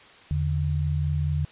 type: tone pair together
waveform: sine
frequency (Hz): 82.4 / 146.93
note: E2 / D3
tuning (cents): 0 / +1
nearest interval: minor seventh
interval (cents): 1001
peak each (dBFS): -25 / -25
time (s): 0.31-1.45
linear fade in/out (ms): 0
effects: white hiss -50 dBFS RMS until 1.51 s + resampled to 8000 Hz